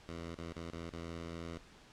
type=tone with dropouts; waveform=10% pulse; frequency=83.8 Hz; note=E2; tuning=29 cents sharp; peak=-34 dBFS; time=0.09-1.58 s; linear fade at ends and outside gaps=0 ms; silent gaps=0.348-0.386 / 0.53-0.559 / 0.703-0.734 / 0.892-0.928 s; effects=pink hiss -59 dBFS RMS until 1.92 s + low-pass 6000 Hz 12 dB/octave